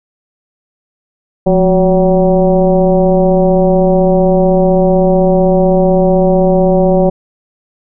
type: tone with frequency modulation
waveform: sine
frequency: 370.1 Hz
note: F#4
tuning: in tune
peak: -6 dBFS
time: 1.46-7.1 s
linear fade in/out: 10 ms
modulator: 194 Hz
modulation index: 1.6
effects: none